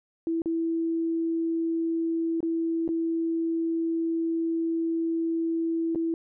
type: tone with dropouts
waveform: sine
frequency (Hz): 329.6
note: E4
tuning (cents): 0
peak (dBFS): -24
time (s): 0.27-6.14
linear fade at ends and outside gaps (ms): 1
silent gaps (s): 0.419-0.458 / 2.405-2.429 / 2.878-2.889 / 5.949-5.957
effects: none